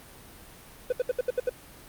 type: tone bursts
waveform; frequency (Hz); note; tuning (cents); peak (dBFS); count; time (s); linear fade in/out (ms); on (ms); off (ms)
triangle; 499.8; B4; +21; -20; 7; 0.9-1.495; 5; 25; 70
effects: pink hiss -49 dBFS RMS until 1.88 s + Opus 32 kbps